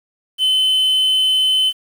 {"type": "tone", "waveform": "triangle", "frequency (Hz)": 3049, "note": "G7", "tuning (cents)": -49, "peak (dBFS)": -11, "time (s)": [0.38, 1.73], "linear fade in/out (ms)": 50, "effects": ["7-bit"]}